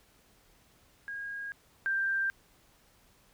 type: tone pair in turn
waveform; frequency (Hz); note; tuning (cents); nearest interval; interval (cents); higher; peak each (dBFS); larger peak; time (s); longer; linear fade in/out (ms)
sine; 1632 / 1579.1; G#6 / G6; -31 / +12; minor second; 57; first; -36 / -27; second; 1.08-1.52 / 1.86-2.3; neither; 0
effects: pink hiss -64 dBFS RMS until 3.33 s